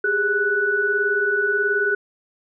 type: tone cluster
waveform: sine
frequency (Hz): 395.6 / 414.1 / 1481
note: G4 / G#4 / F#6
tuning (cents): +16 / -5 / +1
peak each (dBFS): -26 / -24 / -19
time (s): 0.04-1.95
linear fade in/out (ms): 5
effects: none